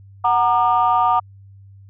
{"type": "chord", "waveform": "sine", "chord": "Gb augmented", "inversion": "none", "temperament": "equal with one note detuned", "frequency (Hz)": [740, 932.3, 1204.9], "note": ["Gb5", "Bb5", "D6"], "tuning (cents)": [0, 0, 44], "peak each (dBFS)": -17, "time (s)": [0.24, 1.2], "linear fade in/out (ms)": 10, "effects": ["tanh soft clip ceiling -6 dBFS", "added 98 Hz sine -41 dBFS peak until 1.89 s"]}